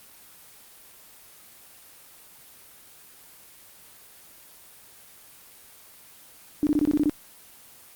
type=tone bursts; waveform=sine; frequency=297.6 Hz; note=D4; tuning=23 cents sharp; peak=-18 dBFS; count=8; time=6.63-7.096 s; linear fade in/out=0 ms; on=39 ms; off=22 ms; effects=white hiss -50 dBFS RMS until 7.95 s + Opus 24 kbps